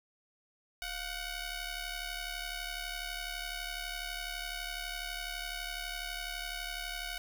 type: ring-modulated tone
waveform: 10% pulse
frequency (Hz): 741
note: F#5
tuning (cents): +2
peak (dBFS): -26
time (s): 0.82-7.18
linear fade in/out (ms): 0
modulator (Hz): 777
effects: none